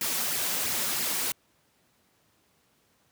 white noise with flanger, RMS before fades -29 dBFS, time 0.01-1.32 s, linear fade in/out 2 ms, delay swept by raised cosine 0.4 to 5.4 ms, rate 3 Hz, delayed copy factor +0.6, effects pink hiss -67 dBFS RMS until 3.11 s + high-pass 100 Hz 12 dB/octave

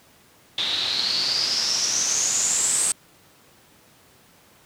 white noise with low-pass filter sweep, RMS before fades -23 dBFS, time 0.58-2.92 s, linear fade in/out 2 ms, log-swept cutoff 3600 to 8400 Hz, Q 9.7, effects pink hiss -54 dBFS RMS until 4.65 s + high-pass 100 Hz 12 dB/octave

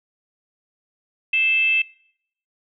sine tone with frequency modulation, 2637 Hz, E7, in tune, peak -16 dBFS, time 1.33-1.82 s, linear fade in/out 5 ms, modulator 543 Hz, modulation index 0.39, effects noise-tail reverb RT60 0.7 s tail -24 dB re dry

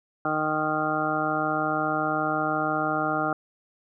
harmonic tone, 154.4 Hz, D#3, 13 cents flat, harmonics 1 / 2 / 3 / 4 / 5 / 7 / 8 / 9, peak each -36 / -30 / -36 / -31 / -29 / -38 / -30 / -30 dBFS, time 0.25-3.33 s, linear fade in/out 2 ms, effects none

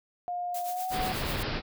sine tone with pitch glide, 710 to 743.1 Hz, F5 to F#5, +28 to +7 cents, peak -30 dBFS, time 0.28-1.12 s, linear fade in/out 0 ms, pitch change +79 cents, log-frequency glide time 0.66-0.87 s
blue noise with tremolo, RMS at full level -38 dBFS, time 0.54-1.43 s, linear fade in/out 5 ms, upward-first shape triangle, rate 8.2 Hz, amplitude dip 75%
pink low-pass noise, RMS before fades -32 dBFS, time 0.9-1.62 s, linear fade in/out 50 ms, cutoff 5200 Hz, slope 96 dB/octave
effects none

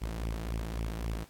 sawtooth tone with flanger, 55.6 Hz, A1, 19 cents sharp, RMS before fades -35 dBFS, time 0.01-1.25 s, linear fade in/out 20 ms, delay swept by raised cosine 0.31 to 6.31 ms, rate 3.7 Hz, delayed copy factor +0.7, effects pink hiss -60 dBFS RMS until 1.29 s + AAC 64 kbps

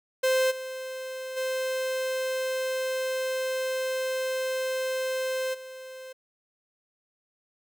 45% pulse tone with level steps, 520 Hz, C5, 11 cents flat, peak -21 / -34 / -27 / -40 dBFS, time 0.23-6.13 s, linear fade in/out 10 ms, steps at 0.5 / 1.36 / 5.53 s, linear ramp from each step 20 ms, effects none

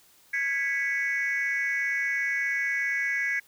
sine tone cluster, 1653 / 1975 / 2220 Hz, G#6 / B6 / C#7, -9 / 0 / +2 cents, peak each -28 dBFS, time 0.33-3.4 s, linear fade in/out 10 ms, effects tanh soft clip ceiling -20 dBFS + white hiss -59 dBFS RMS until 3.47 s

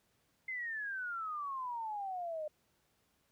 sine exponential sweep, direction down, 2093 to 599 Hz, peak -37 dBFS, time 0.48-2.48 s, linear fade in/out 5 ms, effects pink hiss -75 dBFS RMS until 3.31 s + high-pass 60 Hz 12 dB/octave

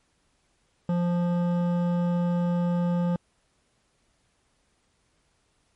sine tone with hard clipping, 174.61 Hz, F3, in tune, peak -24 dBFS, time 0.89-3.16 s, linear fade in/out 2 ms, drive 12 dB, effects pink hiss -69 dBFS RMS until 5.75 s + MP3 48 kbps

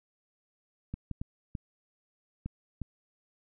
clicks, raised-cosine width 5 ms, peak -23 dBFS, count 6, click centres 0.94 / 1.113 / 1.215 / 1.552 / 2.46 / 2.817 s, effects none

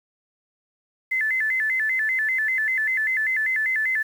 sine tone with vibrato, 1896 Hz, A#6, 29 cents sharp, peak -20 dBFS, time 1.11-4.03 s, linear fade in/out 10 ms, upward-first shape square, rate 5.1 Hz, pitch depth 140 cents each way, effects 8-bit

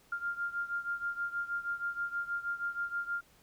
sine beating tone pair, 1396.9 / 1403.2 Hz, F6 / F6, 0 / +8 cents, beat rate 6.3 Hz, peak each -35 / -38 dBFS, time 0.12-3.21 s, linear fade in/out 5 ms, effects pink hiss -64 dBFS RMS until 3.42 s

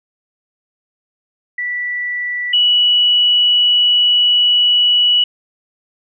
sine tone pair in turn, 1962 / 2940 Hz, B6 / F#7, -12 / -12 cents, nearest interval perfect fifth, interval 700 cents, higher second, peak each -18 / -9 dBFS, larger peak second, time 1.58-2.53 / 2.53-5.24 s, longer second, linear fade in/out 5 ms, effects none

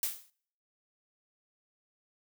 blue noise with exponential decay, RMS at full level -28 dBFS, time 0.03-0.3 s, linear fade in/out 1 ms, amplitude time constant 57 ms, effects noise-tail reverb RT60 0.6 s tail -25 dB re dry

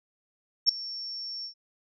sine tone with ADSR envelope, 5460 Hz, F8, 40 cents flat, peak -14 dBFS, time 0.66-1.54 s, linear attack 31 ms, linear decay 4 ms, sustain -20 dB, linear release 95 ms, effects none

